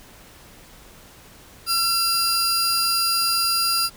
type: tone pair together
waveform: sawtooth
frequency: 1358 / 4839 Hz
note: F6 / D#8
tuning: -49 / -49 cents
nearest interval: octave + minor seventh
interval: 2200 cents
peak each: -21 / -17 dBFS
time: 1.66-3.9 s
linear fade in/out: 50 ms
effects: pink hiss -47 dBFS RMS until 3.96 s